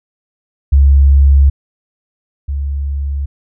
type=tone pair in turn; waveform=sine; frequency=69.3 / 70.11 Hz; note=C#2 / C#2; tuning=0 / +20 cents; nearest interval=unison; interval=20 cents; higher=second; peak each=-4 / -15 dBFS; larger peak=first; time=0.72-1.5 / 2.48-3.26 s; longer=neither; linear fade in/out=10 ms; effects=none